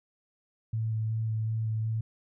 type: tone with vibrato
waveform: sine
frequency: 110.7 Hz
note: A2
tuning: 11 cents sharp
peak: -27 dBFS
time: 0.73-2.01 s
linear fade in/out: 5 ms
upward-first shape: square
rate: 2.7 Hz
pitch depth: 11 cents each way
effects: none